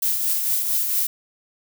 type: noise with tremolo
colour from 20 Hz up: violet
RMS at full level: -20 dBFS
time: 0.02-1.07 s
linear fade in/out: 5 ms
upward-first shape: triangle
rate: 4.4 Hz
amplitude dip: 45%
effects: none